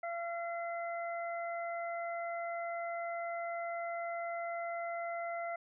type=harmonic tone; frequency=682 Hz; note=F5; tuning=41 cents flat; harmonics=1 / 2 / 3; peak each=-37 / -45 / -45 dBFS; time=0.03-5.56 s; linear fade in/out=5 ms; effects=none